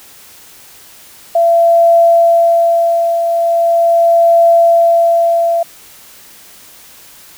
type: tone with tremolo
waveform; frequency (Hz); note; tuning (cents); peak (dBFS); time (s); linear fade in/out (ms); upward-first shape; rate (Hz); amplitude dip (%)
sine; 675; E5; +41; -4; 1.35-5.63; 5; triangle; 0.4; 55
effects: white hiss -39 dBFS RMS until 7.37 s